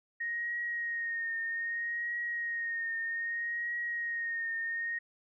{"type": "tone with vibrato", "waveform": "sine", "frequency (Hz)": 1864.7, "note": "A#6", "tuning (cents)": 0, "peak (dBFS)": -32, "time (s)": [0.2, 4.99], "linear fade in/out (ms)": 10, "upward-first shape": "triangle", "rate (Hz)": 0.63, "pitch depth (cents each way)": 36, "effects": []}